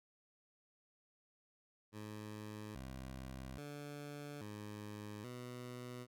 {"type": "tone with pitch steps", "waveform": "15% pulse", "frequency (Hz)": [106.5, 65.3, 145.4, 104.8, 123.5], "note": ["G#2", "C2", "D3", "G#2", "B2"], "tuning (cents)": [44, -3, -17, 16, 0], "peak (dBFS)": -40, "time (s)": [1.92, 6.07], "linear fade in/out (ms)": 50, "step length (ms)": 830, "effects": []}